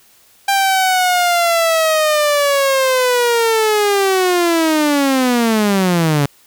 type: linear sweep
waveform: sawtooth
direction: down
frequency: 794 to 138.59 Hz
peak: -8 dBFS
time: 0.48-6.26 s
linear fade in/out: 5 ms
effects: white hiss -50 dBFS RMS until 6.46 s